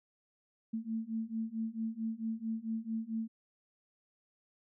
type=beating tone pair; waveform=sine; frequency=221.4 / 225.9 Hz; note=A3 / A3; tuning=+11 / +46 cents; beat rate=4.5 Hz; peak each=-38 / -37 dBFS; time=0.73-3.28 s; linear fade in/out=10 ms; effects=none